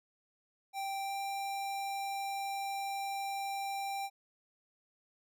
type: tone with pitch glide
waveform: square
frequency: 784 to 789 Hz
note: G5 to G5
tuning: 0 to +11 cents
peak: -36 dBFS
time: 0.73-4.1 s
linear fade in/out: 50 ms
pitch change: +11 cents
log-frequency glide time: 1.02-1.16 s
effects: none